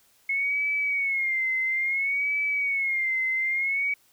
sine tone with vibrato, 2176 Hz, C#7, 33 cents flat, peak -23 dBFS, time 0.29-3.94 s, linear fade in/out 5 ms, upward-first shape sine, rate 0.59 Hz, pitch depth 94 cents each way, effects white hiss -62 dBFS RMS until 4.12 s

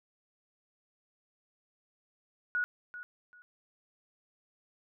sine tone with echo, 1459 Hz, F#6, 25 cents flat, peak -28 dBFS, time 2.55-2.64 s, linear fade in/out 0 ms, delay 390 ms, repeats 2, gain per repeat -13 dB, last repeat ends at 3.42 s, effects none

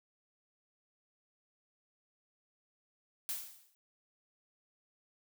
blue noise with exponential decay, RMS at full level -35 dBFS, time 3.29-3.75 s, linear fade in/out 0 ms, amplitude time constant 100 ms, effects none

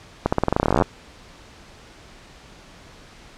accelerating click train, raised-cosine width 1 ms, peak -3 dBFS, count 20, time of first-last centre 0.26-0.822 s, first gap 65 ms, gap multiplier 0.9, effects pink hiss -46 dBFS RMS until 3.37 s + low-pass 6000 Hz 12 dB/octave

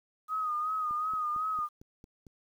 sine tone with vibrato, 1244.5 Hz, D#6, in tune, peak -29 dBFS, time 0.28-1.69 s, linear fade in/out 50 ms, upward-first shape sine, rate 2.7 Hz, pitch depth 51 cents each way
click train, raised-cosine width 3 ms, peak -38 dBFS, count 7, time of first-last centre 0.91-2.267 s, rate 4.42 Hz
effects 10-bit

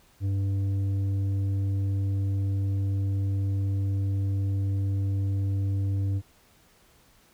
triangle tone with tanh clipping, 98 Hz, G2, in tune, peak -25 dBFS, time 0.2-6.22 s, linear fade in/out 50 ms, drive 11 dB, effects pink hiss -60 dBFS RMS until 7.33 s

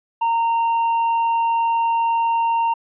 sine tone with tanh clipping, 922 Hz, A#5, 19 cents flat, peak -17 dBFS, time 0.21-2.74 s, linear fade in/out 10 ms, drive 4 dB, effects resampled to 8000 Hz

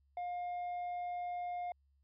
sine tone with tanh clipping, 710 Hz, F5, 28 cents sharp, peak -38 dBFS, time 0.17-1.72 s, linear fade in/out 2 ms, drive 4 dB, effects added 69 Hz sine -69 dBFS peak until 2.03 s

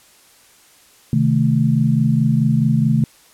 sine chord, A diminished, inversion first, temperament equal, 130.81 / 155.56 / 220 Hz, C3 / Eb3 / A3, 0 / 0 / 0 cents, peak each -17 dBFS, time 1.13-3.04 s, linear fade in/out 2 ms, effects white hiss -50 dBFS RMS until 3.33 s + low-pass 12000 Hz 12 dB/octave

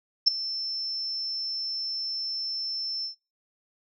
sine tone with ADSR envelope, 5330 Hz, E8, 18 cents sharp, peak -12 dBFS, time 0.26-3.15 s, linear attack 17 ms, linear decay 12 ms, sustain -17 dB, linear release 110 ms, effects noise-tail reverb RT60 0.3 s tail -22 dB re dry

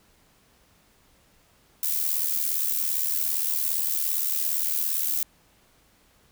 violet noise with amplitude modulation, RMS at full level -23 dBFS, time 1.83-5.23 s, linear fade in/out 2 ms, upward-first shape sine, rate 77.5 Hz, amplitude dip 65%, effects pink hiss -61 dBFS RMS until 6.31 s

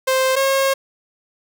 sawtooth tone pair in turn, 523.3 / 541.1 Hz, C5 / C#5, 0 / -42 cents, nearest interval minor second, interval 58 cents, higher second, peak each -11 dBFS, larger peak neither, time 0.07-0.36 / 0.36-0.74 s, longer second, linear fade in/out 10 ms, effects none

